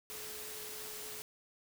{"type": "tone in noise", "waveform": "sine", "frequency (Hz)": 427.9, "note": "A4", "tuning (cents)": -48, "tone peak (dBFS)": -52, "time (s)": [0.1, 1.22], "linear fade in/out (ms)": 0, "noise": "white", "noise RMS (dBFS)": -45, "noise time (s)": [0.1, 1.22], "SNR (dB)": -10, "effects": []}